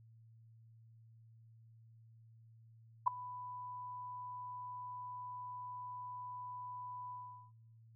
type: tone with ADSR envelope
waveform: sine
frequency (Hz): 993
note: B5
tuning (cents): +9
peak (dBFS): -23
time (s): 3.06-7.52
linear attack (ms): 16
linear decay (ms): 4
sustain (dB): -21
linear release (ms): 410
effects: noise-tail reverb RT60 0.7 s tail -26 dB re dry + added 113 Hz sine -59 dBFS peak until 7.95 s